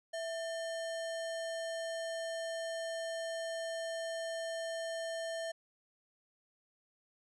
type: tone with sample-and-hold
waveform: sine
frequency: 659.3 Hz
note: E5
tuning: in tune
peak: -36 dBFS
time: 0.13-5.52 s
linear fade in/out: 10 ms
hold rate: 2450 Hz
effects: resampled to 22050 Hz